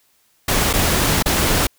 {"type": "noise with dropouts", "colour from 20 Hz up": "pink", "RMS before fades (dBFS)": -17, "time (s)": [0.48, 1.67], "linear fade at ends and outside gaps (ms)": 5, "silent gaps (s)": [[0.73, 0.736], [1.226, 1.258]], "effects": ["white hiss -60 dBFS RMS until 1.78 s"]}